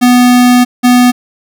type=tone pair in turn; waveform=square; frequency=246.9 / 246.9 Hz; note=B3 / B3; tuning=0 / 0 cents; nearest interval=unison; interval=0 cents; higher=neither; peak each=-4 dBFS; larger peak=neither; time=0.01-0.65 / 0.83-1.12 s; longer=first; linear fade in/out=20 ms; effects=none